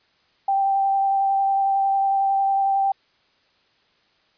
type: tone with vibrato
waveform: sine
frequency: 784 Hz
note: G5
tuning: in tune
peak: -17 dBFS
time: 0.48-2.92 s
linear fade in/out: 5 ms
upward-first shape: sine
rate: 11 Hz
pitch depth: 11 cents each way
effects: white hiss -62 dBFS RMS until 4.37 s + resampled to 11025 Hz